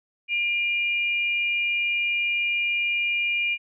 sine tone pair together, 2400 / 2853 Hz, D7 / F7, +37 / +36 cents, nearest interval minor third, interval 299 cents, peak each -22 / -31 dBFS, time 0.28-3.58 s, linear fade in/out 50 ms, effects none

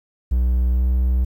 triangle tone with pitch glide, 61.74 to 62.86 Hz, B1 to B1, 0 to +31 cents, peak -13 dBFS, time 0.31-1.25 s, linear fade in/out 10 ms, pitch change +31 cents, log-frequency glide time 0.73-0.83 s, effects 9-bit

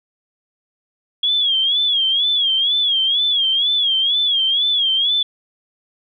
sine tone with vibrato, 3313 Hz, G#7, 5 cents flat, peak -14 dBFS, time 1.23-5.23 s, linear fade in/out 5 ms, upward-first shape sine, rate 2.1 Hz, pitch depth 110 cents each way, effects none

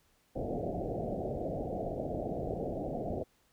white low-pass noise, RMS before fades -36 dBFS, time 0.35-3.24 s, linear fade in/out 20 ms, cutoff 740 Hz, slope 96 dB/octave, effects pink hiss -70 dBFS RMS until 3.52 s

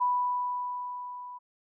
sine tone with level ramp, 987.8 Hz, B5, in tune, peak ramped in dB -22 to -40 dBFS, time 0-1.39 s, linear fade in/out 20 ms, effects none

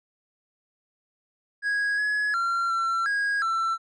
triangle tone with pitch steps, 1655 / 1688 / 1373 / 1352 / 1642 / 1340 Hz, G#6 / G#6 / F6 / E6 / G#6 / E6, -6 / +28 / -30 / +43 / -20 / +28 cents, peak -21 dBFS, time 1.62-3.78 s, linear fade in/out 50 ms, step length 360 ms, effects resampled to 22050 Hz

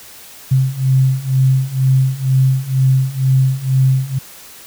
sine beating tone pair, 130.81 / 132.91 Hz, C3 / C3, 0 / +28 cents, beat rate 2.1 Hz, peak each -15 / -13 dBFS, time 0.51-4.19 s, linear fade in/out 10 ms, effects white hiss -38 dBFS RMS until 4.66 s

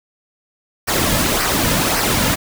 pink noise with flanger, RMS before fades -17 dBFS, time 0.87-2.36 s, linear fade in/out 20 ms, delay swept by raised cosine 0.28 to 2.68 ms, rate 1.8 Hz, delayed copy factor -0.55, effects none

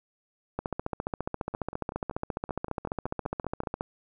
two click trains, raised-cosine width 1 ms, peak -16 / -24 dBFS, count 48 / 12, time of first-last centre 0.59-3.809 / 1.54-3.635 s, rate 14.6 / 5.25 Hz, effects none

